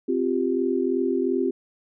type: chord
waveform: sine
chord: C suspended fourth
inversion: none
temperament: equal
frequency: 261.6 / 349.2 / 392 Hz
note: C4 / F4 / G4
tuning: 0 / 0 / 0 cents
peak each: -25 dBFS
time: 0.08-1.51 s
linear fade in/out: 10 ms
effects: none